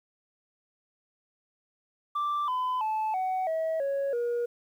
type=tone with pitch steps; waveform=sine; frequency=1174.7 / 1010.9 / 869.9 / 748.6 / 644.2 / 554.4 / 477.1 Hz; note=D6 / B5 / A5 / F#5 / E5 / C#5 / A#4; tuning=0 / +40 / -20 / +20 / -40 / 0 / +40 cents; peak=-24 dBFS; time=2.15-4.46 s; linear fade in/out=10 ms; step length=330 ms; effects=tanh soft clip ceiling -25 dBFS + 10-bit